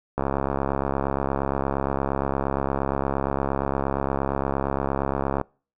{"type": "click train", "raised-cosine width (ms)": 1, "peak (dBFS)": -10, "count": 360, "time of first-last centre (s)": [0.18, 5.413], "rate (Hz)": 68.6, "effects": ["noise-tail reverb RT60 0.4 s tail -26 dB re dry"]}